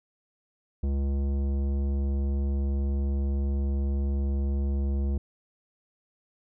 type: tone with tanh clipping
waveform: sine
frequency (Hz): 69.3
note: C#2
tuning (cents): 0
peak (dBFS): -26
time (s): 0.83-5.18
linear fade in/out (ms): 5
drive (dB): 14
effects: none